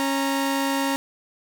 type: tone pair together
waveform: sawtooth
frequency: 274.5 / 929 Hz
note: C#4 / A#5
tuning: -17 / -6 cents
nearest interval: octave + major sixth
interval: 2111 cents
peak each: -19 / -23 dBFS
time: 0-0.96 s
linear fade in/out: 0 ms
effects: 8-bit